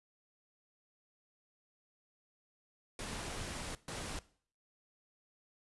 pink noise bursts at uneven times, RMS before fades -42 dBFS, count 2, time 2.99-3.75 / 3.88-4.19 s, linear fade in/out 2 ms, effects noise-tail reverb RT60 0.5 s tail -19 dB re dry + resampled to 24000 Hz

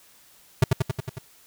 square tone with echo, 129.5 Hz, C3, 17 cents flat, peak -13 dBFS, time 0.62-0.64 s, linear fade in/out 5 ms, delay 91 ms, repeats 6, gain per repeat -3 dB, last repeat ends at 1.186 s, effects white hiss -55 dBFS RMS until 1.46 s

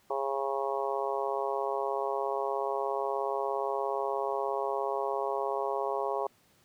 harmonic tone, 136.9 Hz, C#3, 21 cents flat, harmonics 3 / 4 / 5 / 6 / 7 / 8, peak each -34 / -35 / -36 / -37 / -37 / -38 dBFS, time 0.1-6.27 s, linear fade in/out 5 ms, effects pink hiss -65 dBFS RMS until 6.64 s + high-pass 80 Hz 12 dB/octave

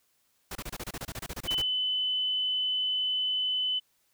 pink noise bursts, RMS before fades -37 dBFS, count 16, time 0.51-1.619 s, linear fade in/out 5 ms, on 44 ms, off 27 ms
sine tone, 3017 Hz, F#7, 33 cents sharp, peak -26 dBFS, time 1.47-3.8 s, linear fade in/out 20 ms
effects white hiss -71 dBFS RMS until 4.13 s

